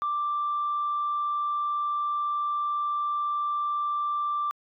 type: tone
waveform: sine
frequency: 1177 Hz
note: D6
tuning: 3 cents sharp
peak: -24 dBFS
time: 0.02-4.51 s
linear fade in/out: 0 ms
effects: tanh soft clip ceiling -21 dBFS